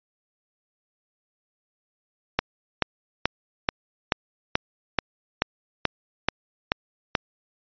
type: click train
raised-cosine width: 0.3 ms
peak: -3 dBFS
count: 12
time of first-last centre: 2.39-7.152 s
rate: 2.31 Hz
effects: resampled to 11025 Hz